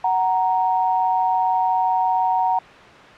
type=tone pair together; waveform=sine; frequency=745.7 / 932.3 Hz; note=F#5 / A#5; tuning=+13 / 0 cents; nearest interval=major third; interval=387 cents; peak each=-19 dBFS; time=0.04-2.59 s; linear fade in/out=5 ms; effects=white hiss -41 dBFS RMS until 3.17 s + low-pass 2000 Hz 12 dB/octave